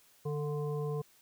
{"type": "harmonic tone with a mistuned harmonic", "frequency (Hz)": 148.4, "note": "D3", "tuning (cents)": 18, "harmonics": [1, 3, 5, 7], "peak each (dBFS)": [-34, -36, -49, -47], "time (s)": [0.25, 1.02], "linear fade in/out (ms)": 10, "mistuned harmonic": 5, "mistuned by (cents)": -35, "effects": ["white hiss -64 dBFS RMS until 1.21 s"]}